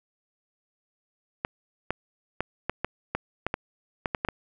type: clicks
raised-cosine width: 0.5 ms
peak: -11 dBFS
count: 12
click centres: 1.449 / 1.906 / 2.406 / 2.696 / 2.846 / 3.15 / 3.466 / 3.541 / 4.058 / 4.148 / 4.249 / 4.287 s
effects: none